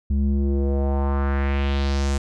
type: tone with low-pass filter sweep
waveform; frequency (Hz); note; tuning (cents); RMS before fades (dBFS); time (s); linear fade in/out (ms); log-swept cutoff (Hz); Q
square; 69.3; C#2; 0; -21; 0.1-2.18; 5; 160 to 8000; 2.2
effects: none